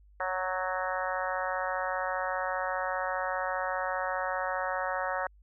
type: harmonic tone with a mistuned harmonic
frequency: 185 Hz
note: F#3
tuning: in tune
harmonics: 3 / 4 / 5 / 6 / 7 / 8 / 9 / 10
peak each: -35 / -36 / -37 / -38 / -38 / -39 / -40 / -40 dBFS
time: 0.2-5.27 s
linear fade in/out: 2 ms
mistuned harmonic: 8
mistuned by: +15 cents
effects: added 50 Hz sine -55 dBFS peak until 5.42 s